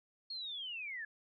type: linear sweep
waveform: sine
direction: down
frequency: 4334 to 1674 Hz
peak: -40 dBFS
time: 0.3-1.05 s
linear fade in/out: 5 ms
effects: none

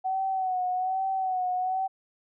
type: tone with vibrato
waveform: sine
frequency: 749 Hz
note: F#5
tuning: 21 cents sharp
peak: -25 dBFS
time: 0.04-1.88 s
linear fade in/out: 20 ms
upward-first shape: sine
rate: 1.2 Hz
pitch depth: 47 cents each way
effects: none

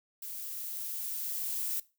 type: noise with level ramp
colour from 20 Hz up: violet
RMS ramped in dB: -41 to -33 dBFS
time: 0.22-1.8 s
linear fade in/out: 5 ms
effects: noise-tail reverb RT60 0.3 s tail -20 dB re dry

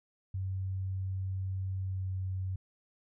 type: tone with pitch glide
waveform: sine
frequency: 94.9 to 93.97 Hz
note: F#2 to F#2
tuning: +44 to +27 cents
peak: -32 dBFS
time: 0.34-2.56 s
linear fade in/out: 5 ms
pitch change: -17 cents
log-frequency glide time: 1.79-2.12 s
effects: none

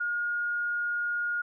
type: tone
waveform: sine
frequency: 1429 Hz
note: F6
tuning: 39 cents sharp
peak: -27 dBFS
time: 0-1.42 s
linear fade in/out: 10 ms
effects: none

